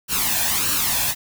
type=noise with flanger; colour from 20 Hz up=white; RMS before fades=-21 dBFS; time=0.08-1.15 s; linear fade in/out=50 ms; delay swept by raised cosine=0.7 to 1.2 ms; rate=1.6 Hz; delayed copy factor=+0.65; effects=none